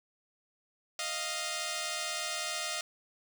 5% pulse tone pair together, 622.3 / 698.5 Hz, D#5 / F5, 0 / 0 cents, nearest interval major second, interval 200 cents, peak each -25 dBFS, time 0.99-2.81 s, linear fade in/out 2 ms, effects none

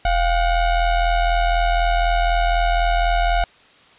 square ring-modulated tone, 370 Hz, F#4, in tune, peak -13 dBFS, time 0.05-3.44 s, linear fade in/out 2 ms, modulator 328 Hz, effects white hiss -50 dBFS RMS until 3.98 s + resampled to 8000 Hz

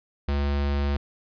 square tone, 71 Hz, C#2, 42 cents sharp, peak -23 dBFS, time 0.28-0.97 s, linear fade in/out 5 ms, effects resampled to 11025 Hz

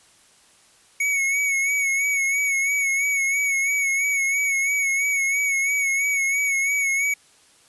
square tone with vibrato, 2221 Hz, C#7, 3 cents sharp, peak -20 dBFS, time 1-7.14 s, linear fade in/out 5 ms, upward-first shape sine, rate 3 Hz, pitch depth 45 cents each way, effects white hiss -55 dBFS RMS until 7.68 s + resampled to 24000 Hz

